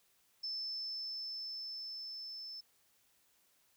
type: tone with level ramp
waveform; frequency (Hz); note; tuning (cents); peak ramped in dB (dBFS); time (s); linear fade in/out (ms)
sine; 5274; E8; 0; -37 to -44; 0.43-2.61; 10
effects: white hiss -72 dBFS RMS until 3.76 s